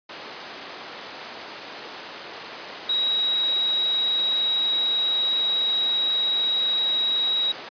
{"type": "tone in noise", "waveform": "sine", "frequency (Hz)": 3831, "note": "A#7", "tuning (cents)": 47, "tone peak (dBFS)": -20, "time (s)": [2.89, 7.52], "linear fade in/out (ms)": 5, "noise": "pink", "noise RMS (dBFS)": -35, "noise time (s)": [0.09, 7.69], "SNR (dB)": 12, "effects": ["high-pass 400 Hz 12 dB/octave", "resampled to 11025 Hz"]}